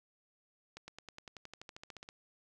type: accelerating click train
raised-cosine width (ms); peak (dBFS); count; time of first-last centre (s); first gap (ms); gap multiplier
0.2; -30; 17; 0.77-2.089; 110; 0.96
effects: none